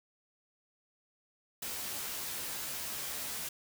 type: noise with comb filter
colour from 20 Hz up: white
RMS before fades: -39 dBFS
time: 1.62-3.49 s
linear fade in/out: 5 ms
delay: 14 ms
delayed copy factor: +0.7
effects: none